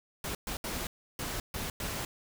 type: noise bursts at uneven times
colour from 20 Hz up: pink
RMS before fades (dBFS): -36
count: 6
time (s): 0.24-0.35 / 0.47-0.57 / 0.64-0.87 / 1.19-1.4 / 1.54-1.7 / 1.8-2.05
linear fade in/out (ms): 2
effects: none